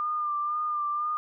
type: tone with vibrato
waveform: sine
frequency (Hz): 1200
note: D6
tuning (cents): +37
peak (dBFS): -26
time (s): 0-1.17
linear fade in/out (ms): 0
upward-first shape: sine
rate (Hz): 2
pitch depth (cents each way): 31
effects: none